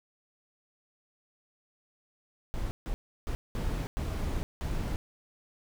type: noise bursts at uneven times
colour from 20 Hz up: brown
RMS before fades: -32 dBFS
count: 6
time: 2.54-2.71 / 2.86-2.94 / 3.27-3.35 / 3.55-3.87 / 3.97-4.43 / 4.61-4.96 s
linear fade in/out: 0 ms
effects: none